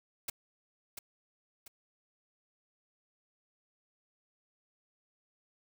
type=noise with echo; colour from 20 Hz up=white; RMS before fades=-36 dBFS; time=0.28-0.3 s; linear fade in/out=5 ms; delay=690 ms; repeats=2; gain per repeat=-7 dB; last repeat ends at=1.68 s; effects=none